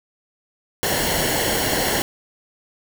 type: noise with comb filter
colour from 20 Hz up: pink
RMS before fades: -21 dBFS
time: 0.83-2.02 s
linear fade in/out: 0 ms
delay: 0.81 ms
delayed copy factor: -0.65
effects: none

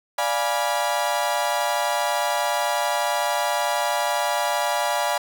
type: chord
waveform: 35% pulse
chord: D diminished seventh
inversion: none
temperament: equal with one note detuned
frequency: 587.3 / 698.5 / 830.6 / 975.3 Hz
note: D5 / F5 / Ab5 / Cb6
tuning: 0 / 0 / 0 / -22 cents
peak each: -25 dBFS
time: 0.18-5.18 s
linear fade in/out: 5 ms
effects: none

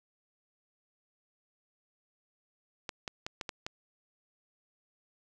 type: clicks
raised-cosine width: 0.2 ms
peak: -19 dBFS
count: 6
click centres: 2.892 / 3.078 / 3.265 / 3.412 / 3.492 / 3.665 s
effects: none

